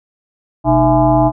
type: tone with frequency modulation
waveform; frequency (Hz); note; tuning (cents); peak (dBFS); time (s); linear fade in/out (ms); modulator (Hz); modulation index
sine; 484; B4; -35; -8; 0.64-1.32; 50; 178; 2.4
effects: none